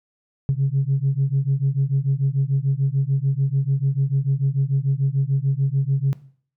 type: beating tone pair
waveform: sine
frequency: 133.7 / 140.5 Hz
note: C3 / C#3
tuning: +38 / +24 cents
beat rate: 6.8 Hz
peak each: -19 dBFS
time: 0.49-6.13 s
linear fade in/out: 0 ms
effects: noise-tail reverb RT60 0.5 s tail -17 dB re dry + tanh soft clip ceiling -12 dBFS